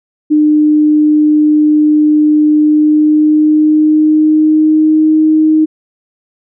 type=tone with pitch glide; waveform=sine; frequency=302.5 to 311.9 Hz; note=D#4 to D#4; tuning=-49 to +4 cents; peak=-5 dBFS; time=0.3-5.66 s; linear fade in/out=20 ms; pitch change=+53 cents; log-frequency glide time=2.56-5.17 s; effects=none